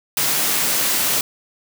white high-pass noise, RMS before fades -19 dBFS, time 0.17-1.21 s, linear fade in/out 2 ms, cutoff 110 Hz, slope 96 dB/octave, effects none

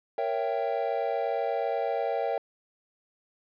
triangle chord, A# diminished seventh, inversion none, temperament equal with one note detuned, 466.2 / 554.4 / 666.5 / 784 Hz, A#4 / C#5 / E5 / G5, 0 / 0 / +19 / 0 cents, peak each -30 dBFS, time 0.18-2.38 s, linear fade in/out 2 ms, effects resampled to 11025 Hz

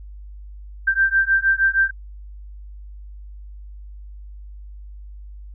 sine beating tone pair, 1568 / 1574.4 Hz, G6 / G6, 0 / +7 cents, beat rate 6.4 Hz, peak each -18 dBFS, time 0.87-1.91 s, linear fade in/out 10 ms, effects added 50 Hz sine -35 dBFS peak until 5.54 s

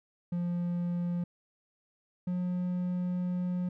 triangle tone pair in turn, 174.61 / 179.62 Hz, F3 / F3, 0 / +49 cents, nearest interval unison, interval 49 cents, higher second, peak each -27 dBFS, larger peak neither, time 0.32-1.24 / 2.27-3.69 s, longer second, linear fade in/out 5 ms, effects none

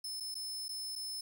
sawtooth tone with dropouts, 5240 Hz, E8, 11 cents flat, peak -36 dBFS, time 0.04-1.21 s, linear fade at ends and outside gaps 5 ms, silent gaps 0.201-0.205 / 0.344-0.352 / 0.683-0.69 / 0.955-0.959 s, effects none

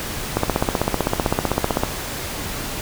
click train, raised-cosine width 1 ms, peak -3 dBFS, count 24, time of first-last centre 0.37-1.835 s, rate 15.7 Hz, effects pink hiss -28 dBFS RMS until 2.81 s

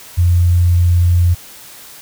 sine tone, 87.5 Hz, F2, 4 cents sharp, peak -8 dBFS, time 0.17-1.35 s, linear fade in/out 20 ms, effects white hiss -37 dBFS RMS until 2.01 s

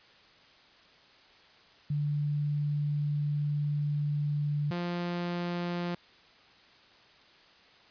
sine / sawtooth tone pair in turn, 146.83 / 174.61 Hz, D3 / F3, 0 / 0 cents, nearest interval minor third, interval 300 cents, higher second, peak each -27 dBFS, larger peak neither, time 1.9-4.71 / 4.71-5.95 s, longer first, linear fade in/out 5 ms, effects white hiss -58 dBFS RMS until 7.9 s + resampled to 11025 Hz

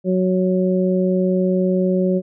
harmonic tone, 184.9 Hz, F#3, 1 cent flat, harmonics 1 / 2 / 3, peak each -17 / -20 / -22 dBFS, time 0.04-2.22 s, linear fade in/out 50 ms, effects none

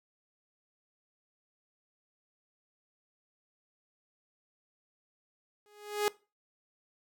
sawtooth tone with exponential growth, 415.9 Hz, G#4, 2 cents sharp, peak -20 dBFS, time 5.66-6.08 s, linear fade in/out 0 ms, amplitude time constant 91 ms, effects noise-tail reverb RT60 0.3 s tail -21 dB re dry

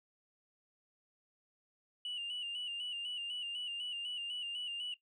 sine tone with vibrato, 2875 Hz, F7, 50 cents sharp, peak -36 dBFS, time 2.05-4.94 s, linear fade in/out 2 ms, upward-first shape square, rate 4 Hz, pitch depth 45 cents each way, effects noise-tail reverb RT60 0.1 s tail -17 dB re dry + tanh soft clip ceiling -35 dBFS

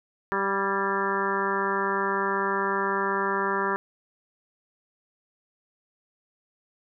harmonic tone with a mistuned harmonic, 196 Hz, G3, in tune, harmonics 1 / 2 / 3 / 4 / 5 / 6 / 7 / 8 / 9, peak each -35 / -29 / -38 / -38 / -29 / -31 / -33 / -33 / -34 dBFS, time 0.32-3.76 s, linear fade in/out 0 ms, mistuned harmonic 8, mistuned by +55 cents, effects none

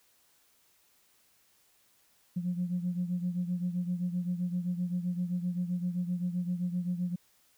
sine beating tone pair, 176.4 / 184.1 Hz, F3 / F#3, +18 / -8 cents, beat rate 7.7 Hz, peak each -30 / -35 dBFS, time 2.36-7.16 s, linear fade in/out 10 ms, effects tanh soft clip ceiling -23 dBFS + white hiss -67 dBFS RMS until 7.57 s

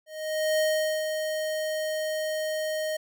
square tone with ADSR envelope, 622.3 Hz, D#5, in tune, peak -22 dBFS, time 0.06-2.97 s, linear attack 530 ms, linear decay 440 ms, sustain -6 dB, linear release 8 ms, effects none

